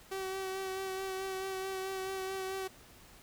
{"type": "tone with vibrato", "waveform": "sawtooth", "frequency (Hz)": 381.6, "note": "G4", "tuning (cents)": -47, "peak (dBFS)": -32, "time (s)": [0.11, 2.68], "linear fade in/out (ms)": 10, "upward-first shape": "sine", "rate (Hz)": 4.6, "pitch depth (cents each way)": 19, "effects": ["pink hiss -57 dBFS RMS until 3.22 s"]}